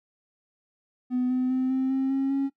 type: tone with pitch steps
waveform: triangle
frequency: 250.7 / 254.5 / 258.3 / 262.3 / 266.2 / 270.3 / 274.3 Hz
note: B3 / C4 / C4 / C4 / C4 / C#4 / C#4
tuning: +26 / -48 / -22 / +4 / +30 / -44 / -18 cents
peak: -19 dBFS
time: 1.1-2.5 s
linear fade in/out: 50 ms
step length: 200 ms
effects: noise-tail reverb RT60 0.1 s tail -19 dB re dry + tanh soft clip ceiling -19 dBFS